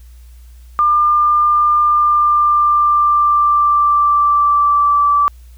sine tone with pitch glide, 1199 to 1160.8 Hz, D6 to D6, +36 to -21 cents, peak -9 dBFS, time 0.79-5.28 s, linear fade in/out 0 ms, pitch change -57 cents, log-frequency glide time 1.84-5.12 s, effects added 60 Hz sine -36 dBFS peak until 5.57 s + white hiss -54 dBFS RMS until 5.57 s

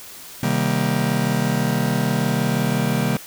45% pulse chord, C minor seventh, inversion none, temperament just, 130.81 / 156.98 / 196.22 / 235.5 Hz, C3 / Eb3 / G3 / Bb3, 0 / +16 / +2 / +18 cents, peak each -24 dBFS, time 0.43-3.17 s, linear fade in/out 2 ms, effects white hiss -39 dBFS RMS until 3.26 s

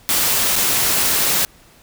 white noise with dropouts, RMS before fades -17 dBFS, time 0.09-1.45 s, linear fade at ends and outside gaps 0 ms, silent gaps 0.557-0.562 s, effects pink hiss -49 dBFS RMS until 1.82 s

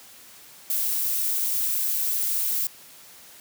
violet noise, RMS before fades -25 dBFS, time 0.7-2.67 s, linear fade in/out 2 ms, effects white hiss -48 dBFS RMS until 3.4 s + high-pass 80 Hz 12 dB/octave

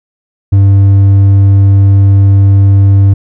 sine tone with hard clipping, 98.5 Hz, G2, 9 cents sharp, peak -3 dBFS, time 0.52-3.14 s, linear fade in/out 10 ms, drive 3 dB, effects none

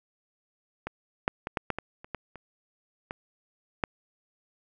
clicks, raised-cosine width 0.5 ms, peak -18 / -9 / -17 / -12 / -12 / -17 / -29 / -18 / -28 / -19 / -10 dBFS, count 11, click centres 0.87 / 1.279 / 1.471 / 1.572 / 1.703 / 1.786 / 2.045 / 2.147 / 2.357 / 3.109 / 3.838 s, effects none

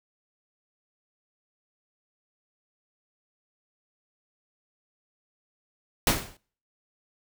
pink noise with exponential decay, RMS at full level -18 dBFS, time 6.07-6.37 s, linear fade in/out 2 ms, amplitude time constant 64 ms, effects noise-tail reverb RT60 0.5 s tail -25 dB re dry

